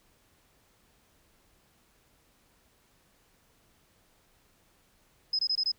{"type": "tone bursts", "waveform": "sine", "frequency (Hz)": 5080, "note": "D#8", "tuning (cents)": 35, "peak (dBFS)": -25, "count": 5, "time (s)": [5.33, 5.718], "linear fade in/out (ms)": 5, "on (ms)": 60, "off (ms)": 22, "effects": ["pink hiss -66 dBFS RMS until 5.78 s"]}